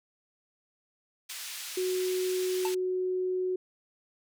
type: band-pass noise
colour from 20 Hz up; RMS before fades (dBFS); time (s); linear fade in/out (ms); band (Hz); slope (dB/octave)
pink; -40; 1.29-2.75; 10; 2500 to 15000; 12
type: tone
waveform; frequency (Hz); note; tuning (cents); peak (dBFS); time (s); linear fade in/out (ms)
sine; 368.7; F#4; -6; -27; 1.77-3.56; 5
type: tone with exponential decay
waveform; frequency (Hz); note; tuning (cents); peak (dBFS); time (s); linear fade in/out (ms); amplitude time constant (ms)
square; 889; A5; +18; -29; 2.65-2.76; 1; 23
effects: none